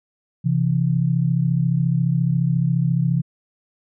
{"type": "tone pair together", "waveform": "sine", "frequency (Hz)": [132.2, 166.56], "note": ["C3", "E3"], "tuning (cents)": [18, 18], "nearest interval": "major third", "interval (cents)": 400, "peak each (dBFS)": -19, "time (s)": [0.44, 3.22], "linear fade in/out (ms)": 20, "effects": []}